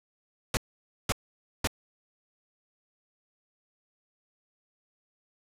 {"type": "noise bursts", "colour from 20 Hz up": "pink", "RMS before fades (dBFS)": -26, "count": 3, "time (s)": [0.54, 1.673], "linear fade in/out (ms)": 2, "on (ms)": 31, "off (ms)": 520, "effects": ["low-pass 11000 Hz 12 dB/octave"]}